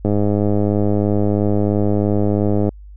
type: click train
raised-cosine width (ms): 2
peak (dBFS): -5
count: 273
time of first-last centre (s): 0.05-2.691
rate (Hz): 103
effects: added 50 Hz sine -35 dBFS peak until 2.96 s